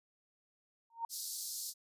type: tone with exponential growth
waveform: sine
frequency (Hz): 921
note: A#5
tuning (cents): -21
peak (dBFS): -31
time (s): 0.9-1.05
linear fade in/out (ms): 2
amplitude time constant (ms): 32
type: high-pass noise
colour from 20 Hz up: pink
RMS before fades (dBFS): -41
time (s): 1.09-1.74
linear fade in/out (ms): 50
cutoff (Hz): 4300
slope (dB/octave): 48
effects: resampled to 32000 Hz